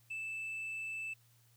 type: tone with tanh clipping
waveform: sine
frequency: 2637 Hz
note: E7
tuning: in tune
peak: -39 dBFS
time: 0.1-1.14 s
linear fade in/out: 10 ms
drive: 2 dB
effects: added 117 Hz sine -66 dBFS peak until 1.56 s + white hiss -70 dBFS RMS until 1.56 s